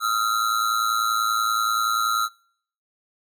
square ring-modulated tone, 1318.5 Hz, E6, in tune, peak -18 dBFS, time 0-2.29 s, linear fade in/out 50 ms, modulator 55.2 Hz, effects noise-tail reverb RT60 0.6 s tail -26 dB re dry

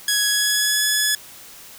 10% pulse tone with pitch glide, 1670 to 1704.1 Hz, G#6 to G#6, +9 to +44 cents, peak -8 dBFS, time 0.08-1.15 s, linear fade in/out 2 ms, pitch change +35 cents, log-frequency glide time 0.26-0.86 s, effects white hiss -42 dBFS RMS until 1.78 s

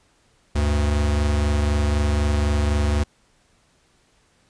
square tone pair together, 73.25 / 97.2 Hz, D2 / G2, -4 / -14 cents, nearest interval perfect fourth, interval 490 cents, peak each -19 / -27 dBFS, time 0.55-3.04 s, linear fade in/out 10 ms, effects pink hiss -61 dBFS RMS until 4.49 s + resampled to 22050 Hz

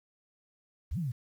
sine exponential two-way sweep, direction up then down, 49.4 to 190 to 112.1 Hz, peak -30 dBFS, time 0.91-1.12 s, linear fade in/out 10 ms, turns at 0.98 s, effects 10-bit

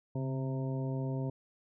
harmonic tone with a mistuned harmonic, 132 Hz, C3, 16 cents sharp, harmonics 1 / 2 / 3 / 4 / 5 / 7, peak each -33 / -39 / -43 / -45 / -47 / -50 dBFS, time 0.15-1.3 s, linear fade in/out 5 ms, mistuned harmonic 1, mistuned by +49 cents, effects none

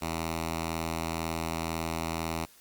5% pulse tone with notch filter, 82 Hz, E2, 9 cents flat, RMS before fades -33 dBFS, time 0.01-2.46 s, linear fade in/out 20 ms, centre 480 Hz, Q 1.9, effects white hiss -57 dBFS RMS until 2.6 s + Opus 48 kbps

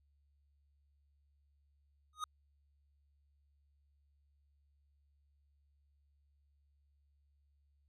square tone with exponential growth, 1244.5 Hz, D#6, in tune, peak -34 dBFS, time 2.13-2.24 s, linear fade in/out 2 ms, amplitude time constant 22 ms, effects added 71 Hz sine -70 dBFS peak until 7.88 s + low-pass 10000 Hz 12 dB/octave

